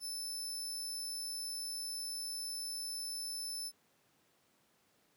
25% pulse tone, 5274 Hz, E8, in tune, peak -34 dBFS, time 0-3.72 s, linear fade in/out 50 ms, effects pink hiss -72 dBFS RMS until 5.16 s + high-pass 150 Hz 12 dB/octave

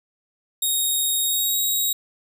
5% pulse tone with pitch glide, 3743 to 3806 Hz, A#7 to A#7, +6 to +35 cents, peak -13 dBFS, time 0.62-1.93 s, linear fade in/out 5 ms, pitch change +29 cents, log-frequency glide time 1.23-1.58 s, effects none

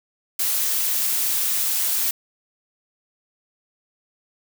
blue noise, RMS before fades -22 dBFS, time 0.39-2.11 s, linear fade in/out 5 ms, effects none

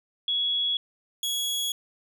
sine / sawtooth tone pair in turn, 3355 / 3343 Hz, G#7 / G#7, +17 / +11 cents, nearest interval unison, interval 6 cents, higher first, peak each -23 dBFS, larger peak neither, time 0.28-0.77 / 1.23-1.72 s, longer neither, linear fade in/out 2 ms, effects none

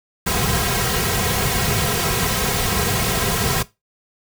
pink noise with comb filter, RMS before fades -20 dBFS, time 0.26-3.63 s, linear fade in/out 10 ms, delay 3.4 ms, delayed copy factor -0.8, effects noise-tail reverb RT60 0.2 s tail -17 dB re dry

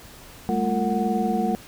sine tone cluster, 201.6 / 222.5 / 347.9 / 455.6 / 739 Hz, G3 / A3 / F4 / A#4 / F#5, +49 / +20 / -7 / -40 / -2 cents, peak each -26 / -25 / -30 / -30 / -26 dBFS, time 0.49-1.55 s, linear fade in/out 0 ms, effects pink hiss -45 dBFS RMS until 1.67 s

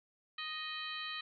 harmonic tone with a mistuned harmonic, 622.3 Hz, D#5, in tune, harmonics 2 / 3 / 4 / 5 / 6 / 7, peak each -46 / -45 / -47 / -45 / -45 / -53 dBFS, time 0.38-1.21 s, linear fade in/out 5 ms, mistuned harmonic 6, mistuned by +96 cents, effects none

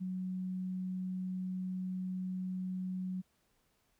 sine tone, 185 Hz, F#3, in tune, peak -35 dBFS, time 0-3.22 s, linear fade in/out 20 ms, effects pink hiss -75 dBFS RMS until 3.99 s

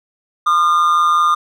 triangle tone with amplitude modulation, 1211 Hz, D#6, 47 cents flat, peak -6 dBFS, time 0.46-1.35 s, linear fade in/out 10 ms, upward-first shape sine, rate 165 Hz, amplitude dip 60%, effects none

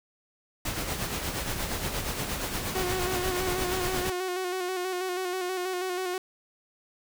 pink noise with tremolo, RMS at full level -30 dBFS, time 0.65-4.1 s, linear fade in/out 5 ms, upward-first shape sine, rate 8.5 Hz, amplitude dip 45%
sawtooth tone with vibrato, 366.6 Hz, F#4, 16 cents flat, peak -25 dBFS, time 2.75-6.18 s, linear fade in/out 2 ms, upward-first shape square, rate 6.2 Hz, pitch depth 36 cents each way
effects none

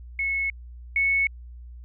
sine tone pair in turn, 2193 / 2207 Hz, C#7 / C#7, -19 / -8 cents, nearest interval unison, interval 11 cents, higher second, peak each -23 / -19 dBFS, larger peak second, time 0.19-0.5 / 0.96-1.27 s, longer neither, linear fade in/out 2 ms, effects added 60 Hz sine -39 dBFS peak until 1.84 s

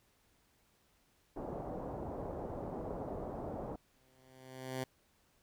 white low-pass noise, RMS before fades -42 dBFS, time 1.36-3.76 s, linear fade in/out 5 ms, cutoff 740 Hz, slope 24 dB/octave
10% pulse tone with exponential growth, 130 Hz, C3, 11 cents flat, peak -27 dBFS, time 3.96-4.84 s, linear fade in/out 5 ms, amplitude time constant 190 ms
effects pink hiss -72 dBFS RMS until 5.42 s

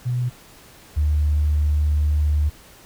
sine tone pair in turn, 123.47 / 74.77 Hz, B2 / D2, 0 / +32 cents, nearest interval major sixth, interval 868 cents, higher first, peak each -19 / -15 dBFS, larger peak second, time 0.05-0.3 / 0.96-2.5 s, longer second, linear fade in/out 20 ms, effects tanh soft clip ceiling -11 dBFS + pink hiss -47 dBFS RMS until 2.85 s

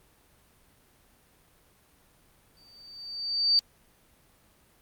sine tone with exponential growth, 4616 Hz, D8, 31 cents flat, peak -17 dBFS, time 2.57-3.59 s, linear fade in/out 0 ms, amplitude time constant 220 ms, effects pink hiss -62 dBFS RMS until 4.81 s + Opus 32 kbps

